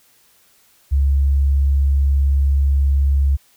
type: tone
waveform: sine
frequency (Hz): 69.3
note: C#2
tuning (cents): 0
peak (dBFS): -12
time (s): 0.91-3.37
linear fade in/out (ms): 20
effects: white hiss -55 dBFS RMS until 3.56 s